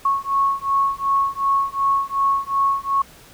sine beating tone pair, 1100 / 1102.7 Hz, C#6 / C#6, -14 / -9 cents, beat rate 2.7 Hz, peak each -20 dBFS, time 0.05-3.02 s, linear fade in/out 5 ms, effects pink hiss -46 dBFS RMS until 3.33 s

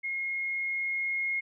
sine tone with level ramp, 2152 Hz, C7, 48 cents sharp, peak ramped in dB -30 to -27 dBFS, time 0.03-1.41 s, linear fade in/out 20 ms, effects none

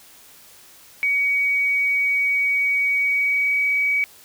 sine tone with pitch glide, 2255 to 2269 Hz, C#7 to C#7, +29 to +40 cents, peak -17 dBFS, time 1.03-4.04 s, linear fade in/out 0 ms, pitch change +11 cents, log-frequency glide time 3.01-3.61 s, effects white hiss -48 dBFS RMS until 4.24 s

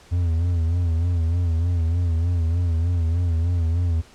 triangle tone with vibrato, 84.7 Hz, E2, 48 cents sharp, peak -16 dBFS, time 0.11-4.02 s, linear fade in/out 20 ms, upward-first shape sine, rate 3.3 Hz, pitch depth 78 cents each way, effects pink hiss -50 dBFS RMS until 4.14 s + low-pass 8000 Hz 12 dB/octave

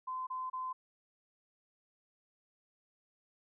sine tone bursts, 1028 Hz, C6, 31 cents flat, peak -36 dBFS, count 3, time 0.07-0.73 s, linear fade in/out 10 ms, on 200 ms, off 30 ms, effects none

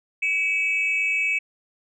sine tone pair together, 2274 / 2603 Hz, C#7 / E7, +44 / -22 cents, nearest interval major second, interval 234 cents, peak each -22 dBFS, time 0.22-1.39 s, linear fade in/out 10 ms, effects tanh soft clip ceiling -14 dBFS

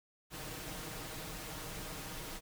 pink noise with comb filter, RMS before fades -44 dBFS, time 0.3-2.41 s, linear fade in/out 50 ms, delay 6.4 ms, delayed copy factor +0.55, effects none

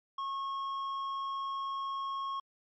triangle tone with tanh clipping, 1091 Hz, C#6, 28 cents flat, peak -35 dBFS, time 0.18-2.4 s, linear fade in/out 5 ms, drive 12 dB, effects low-pass 5000 Hz 12 dB/octave + MP3 64 kbps

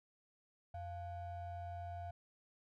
triangle ring-modulated tone, 392 Hz, G4, in tune, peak -38 dBFS, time 0.74-2.11 s, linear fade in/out 5 ms, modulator 304 Hz, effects none

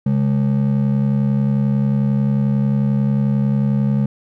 triangle ring-modulated tone, 171 Hz, F3, 36 cents flat, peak -9 dBFS, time 0.06-4.06 s, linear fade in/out 5 ms, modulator 35.6 Hz, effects none

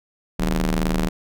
sawtooth ring-modulated tone, 78.4 Hz, D#2, 14 cents sharp, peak -12 dBFS, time 0.39-1.09 s, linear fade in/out 10 ms, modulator 106 Hz, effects none

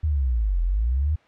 sine linear two-way sweep, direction down then up, 80 to 40.94 to 80 Hz, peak -19 dBFS, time 0.03-1.16 s, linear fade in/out 10 ms, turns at 0.62 s, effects white hiss -56 dBFS RMS until 1.27 s + low-pass 2000 Hz 12 dB/octave

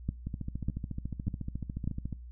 two click trains, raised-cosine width 5 ms, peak -18 / -23 dBFS, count 4 / 27, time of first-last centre 0.09-1.876 / 0.27-2.127 s, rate 1.68 / 14 Hz, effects noise-tail reverb RT60 0.3 s tail -23 dB re dry + added 60 Hz sine -43 dBFS peak until 2.31 s

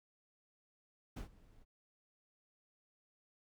brown noise with ADSR envelope, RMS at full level -39 dBFS, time 1.16-1.65 s, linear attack 10 ms, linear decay 110 ms, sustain -23 dB, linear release 30 ms, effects none

